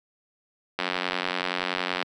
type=click train; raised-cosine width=0.3 ms; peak=-9 dBFS; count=113; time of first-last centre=0.79-2.026 s; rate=90.6 Hz; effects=high-pass 200 Hz 12 dB/octave